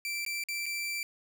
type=tone with dropouts; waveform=sawtooth; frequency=2341 Hz; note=D7; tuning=6 cents flat; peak=-29 dBFS; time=0.05-1.03 s; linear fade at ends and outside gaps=1 ms; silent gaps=0.25-0.263 / 0.438-0.486 / 0.658-0.663 s; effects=none